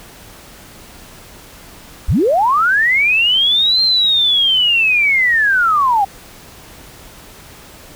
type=linear two-way sweep; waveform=sine; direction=up then down; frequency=30.09 to 4186 to 764 Hz; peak=-10 dBFS; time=2.08-6.05 s; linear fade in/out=10 ms; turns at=3.82 s; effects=pink hiss -39 dBFS RMS until 7.95 s